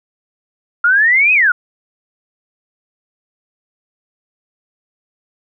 sine exponential two-way sweep, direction up then down, 1383 to 2577 to 1383 Hz, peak -8 dBFS, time 0.84-1.52 s, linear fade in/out 5 ms, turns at 1.33 s, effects none

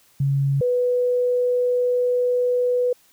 sine tone pair in turn, 138.59 / 493.9 Hz, C#3 / B4, 0 / 0 cents, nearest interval octave + minor seventh, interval 2200 cents, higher second, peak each -17 dBFS, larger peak neither, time 0.2-0.61 / 0.61-2.93 s, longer second, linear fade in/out 5 ms, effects white hiss -57 dBFS RMS until 3.12 s

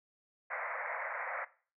white band-pass noise, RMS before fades -39 dBFS, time 0.5-1.45 s, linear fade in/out 10 ms, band 510 to 2200 Hz, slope 96 dB/octave, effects noise-tail reverb RT60 0.4 s tail -18 dB re dry

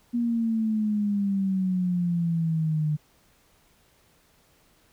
sine exponential sweep, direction down, 240 to 150 Hz, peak -22 dBFS, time 0.13-2.97 s, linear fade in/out 20 ms, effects pink hiss -62 dBFS RMS until 4.92 s

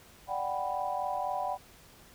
sine chord, G major seventh, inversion second, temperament equal, 587.3 / 740 / 784 / 987.8 Hz, D5 / F#5 / G5 / B5, 0 / 0 / 0 / 0 cents, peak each -38 / -34 / -35 / -37 dBFS, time 0.27-1.58 s, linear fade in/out 50 ms, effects pink hiss -56 dBFS RMS until 2.14 s

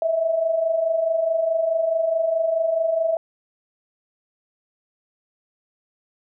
sine tone pair together, 632.3 / 657 Hz, D#5 / E5, +28 / -6 cents, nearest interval minor second, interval 66 cents, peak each -26 / -19 dBFS, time 0.02-3.17 s, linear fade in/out 2 ms, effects none

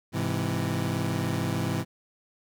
25% pulse chord, Ab augmented, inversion none, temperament equal with one note detuned, 103.83 / 130.81 / 166.34 Hz, Ab2 / C3 / E3, 0 / 0 / +16 cents, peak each -27 dBFS, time 0.12-1.85 s, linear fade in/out 50 ms, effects none

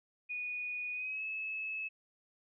sine tone with pitch glide, 2467 to 2594 Hz, D#7 to E7, -15 to -28 cents, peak -36 dBFS, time 0.29-1.89 s, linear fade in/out 20 ms, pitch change +87 cents, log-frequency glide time 0.93-1.24 s, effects none

